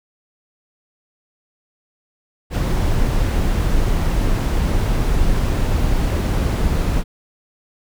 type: noise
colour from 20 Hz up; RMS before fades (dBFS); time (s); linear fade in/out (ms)
brown; -17; 2.5-7.04; 50
effects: none